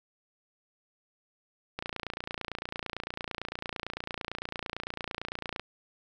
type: click train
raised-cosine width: 0.3 ms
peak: -18 dBFS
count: 111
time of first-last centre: 1.79-5.596 s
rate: 28.9 Hz
effects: none